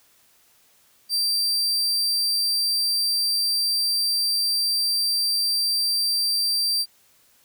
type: tone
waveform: 40% pulse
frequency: 4699 Hz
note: D8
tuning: in tune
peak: -19 dBFS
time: 1.09-6.86 s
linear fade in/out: 50 ms
effects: white hiss -59 dBFS RMS until 7.44 s